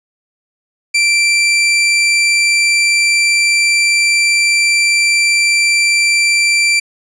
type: tone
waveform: sawtooth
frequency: 2349 Hz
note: D7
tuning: in tune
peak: -6 dBFS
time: 0.94-6.8 s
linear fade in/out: 10 ms
effects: resampled to 22050 Hz